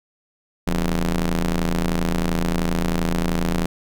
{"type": "ring-modulated tone", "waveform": "sawtooth", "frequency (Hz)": 82.9, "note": "E2", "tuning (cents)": 10, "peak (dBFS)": -12, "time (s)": [0.67, 3.66], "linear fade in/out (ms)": 5, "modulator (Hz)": 97.9, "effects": []}